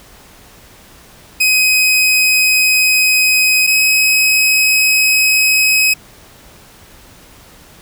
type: tone pair in turn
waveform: sawtooth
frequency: 2521 / 2541 Hz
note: D#7 / D#7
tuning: +22 / +36 cents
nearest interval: unison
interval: 14 cents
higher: second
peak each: -6 dBFS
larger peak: neither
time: 1.4-3.67 / 3.67-5.94 s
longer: neither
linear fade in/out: 10 ms
effects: pink hiss -42 dBFS RMS until 7.81 s